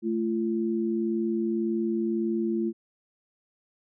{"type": "tone pair together", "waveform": "sine", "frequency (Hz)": [220, 341.8], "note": ["A3", "F4"], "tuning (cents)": [0, -37], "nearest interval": "minor sixth", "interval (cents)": 763, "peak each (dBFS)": -27, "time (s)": [0.02, 2.73], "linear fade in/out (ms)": 50, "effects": []}